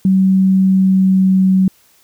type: tone with pitch glide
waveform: sine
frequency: 190 to 188.69 Hz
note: F#3 to F#3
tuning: +46 to +34 cents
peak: -8 dBFS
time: 0.05-1.68 s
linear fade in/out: 2 ms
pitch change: -12 cents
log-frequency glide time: 0.67-1.47 s
effects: white hiss -52 dBFS RMS until 2.03 s